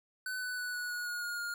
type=tone with pitch steps; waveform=square; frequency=1507 / 1494 / 1481.1 / 1468.3 / 1455.7 / 1443.1 / 1430.7 / 1418.3 Hz; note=F#6 / F#6 / F#6 / F#6 / F#6 / F#6 / F6 / F6; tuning=+31 / +16 / +1 / -14 / -29 / -44 / +41 / +26 cents; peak=-36 dBFS; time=0.26-1.54 s; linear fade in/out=2 ms; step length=160 ms; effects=none